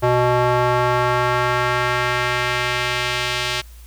square tone with band-pass filter sweep, 123.47 Hz, B2, in tune, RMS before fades -19 dBFS, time 0.02-3.62 s, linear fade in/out 20 ms, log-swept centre 710 to 3400 Hz, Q 1.1, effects added 58 Hz sine -38 dBFS peak until 3.86 s + white hiss -50 dBFS RMS until 3.86 s

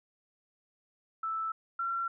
sine tone pair in turn, 1318.5 / 1362.6 Hz, E6 / F6, 0 / -43 cents, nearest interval minor second, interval 57 cents, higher second, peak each -31 / -30 dBFS, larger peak second, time 1.23-1.52 / 1.79-2.08 s, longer neither, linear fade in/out 5 ms, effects none

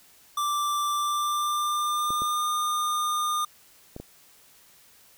square tone with pitch glide, 1174.7 to 1214 Hz, D6 to D#6, 0 to -43 cents, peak -25 dBFS, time 0.37-3.45 s, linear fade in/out 5 ms, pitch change +57 cents, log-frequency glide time 0.93-2.48 s
clicks, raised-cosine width 2 ms, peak -24 dBFS, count 4, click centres 2.105 / 2.22 / 3.964 / 4 s
effects white hiss -56 dBFS RMS until 5.17 s

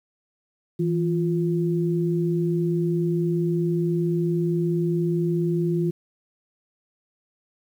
sine tone pair together, 164.63 / 349.2 Hz, E3 / F4, -2 / 0 cents, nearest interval octave + minor second, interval 1302 cents, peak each -22 / -24 dBFS, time 0.79-5.91 s, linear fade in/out 10 ms, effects 9-bit

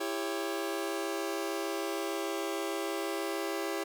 sawtooth chord, C# diminished, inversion first, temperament just, 332.6 / 399.1 / 554.4 Hz, E4 / G4 / C#5, +16 / +31 / 0 cents, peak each -32 / -32 / -35 dBFS, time 0-3.84 s, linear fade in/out 10 ms, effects none

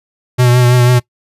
square tone with vibrato, 123.47 Hz, B2, in tune, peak -7 dBFS, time 0.38-1 s, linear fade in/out 20 ms, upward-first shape triangle, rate 6.1 Hz, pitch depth 35 cents each way, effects noise-tail reverb RT60 0.1 s tail -22 dB re dry + resampled to 32000 Hz

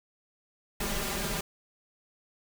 pink noise with comb filter, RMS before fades -32 dBFS, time 0.8-1.41 s, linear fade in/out 5 ms, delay 5 ms, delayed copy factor +0.8, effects none

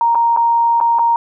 sine tone with dropouts, 932.3 Hz, A#5, in tune, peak -10 dBFS, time 0.01-1.16 s, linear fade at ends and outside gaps 1 ms, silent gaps 0.148-0.154 / 0.364-0.372 / 0.802-0.811 / 0.987-0.993 s, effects none

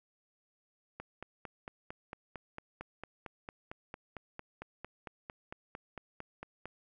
click train, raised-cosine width 0.5 ms, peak -27 dBFS, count 26, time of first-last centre 1-6.656 s, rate 4.42 Hz, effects none

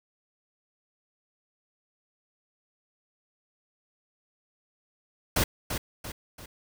pink noise with echo, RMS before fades -24 dBFS, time 5.36-5.44 s, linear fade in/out 5 ms, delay 340 ms, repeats 3, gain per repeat -7 dB, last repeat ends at 6.46 s, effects none

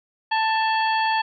harmonic tone with a mistuned harmonic, 884 Hz, A5, 8 cents sharp, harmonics 1 / 2 / 3 / 4 / 5, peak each -20 / -26 / -30 / -32 / -34 dBFS, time 0.31-1.22 s, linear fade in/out 10 ms, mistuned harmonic 4, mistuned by -110 cents, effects none

